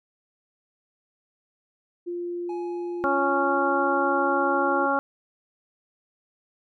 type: tone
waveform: sine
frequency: 349.2 Hz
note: F4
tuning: in tune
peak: -28 dBFS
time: 2.06-4.87 s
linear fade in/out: 20 ms
type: tone with exponential decay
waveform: triangle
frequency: 839 Hz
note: G#5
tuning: 17 cents sharp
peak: -33 dBFS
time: 2.49-4.66 s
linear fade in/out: 5 ms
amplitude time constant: 470 ms
type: harmonic tone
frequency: 277.2 Hz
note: C#4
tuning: in tune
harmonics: 1 / 2 / 3 / 4 / 5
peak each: -29 / -27 / -26 / -28 / -26 dBFS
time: 3.04-4.99 s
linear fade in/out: 0 ms
effects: none